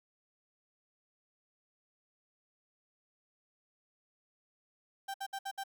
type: tone bursts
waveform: 35% pulse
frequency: 784 Hz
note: G5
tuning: in tune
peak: -35 dBFS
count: 5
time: 5.08-5.638 s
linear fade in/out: 10 ms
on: 62 ms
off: 62 ms
effects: none